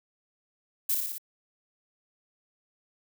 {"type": "noise with echo", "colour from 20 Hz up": "violet", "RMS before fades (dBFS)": -26, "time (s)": [0.89, 0.95], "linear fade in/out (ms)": 5, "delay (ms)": 58, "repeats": 4, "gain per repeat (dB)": -3, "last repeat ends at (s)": 1.182, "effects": []}